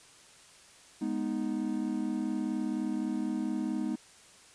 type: chord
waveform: triangle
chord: G# minor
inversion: none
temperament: equal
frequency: 207.7 / 246.9 / 311.1 Hz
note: G#3 / B3 / D#4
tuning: 0 / 0 / 0 cents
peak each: -33 / -32 / -32 dBFS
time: 1.01-3.96 s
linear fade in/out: 10 ms
effects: white hiss -56 dBFS RMS until 4.54 s + resampled to 22050 Hz